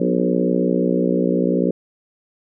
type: harmonic tone with a mistuned harmonic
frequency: 60.4 Hz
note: B1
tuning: 38 cents flat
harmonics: 3 / 4 / 5 / 6 / 7 / 8 / 9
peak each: -21 / -22 / -23 / -24 / -24 / -25 / -26 dBFS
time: 0-1.71 s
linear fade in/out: 5 ms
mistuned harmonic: 4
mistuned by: +39 cents
effects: none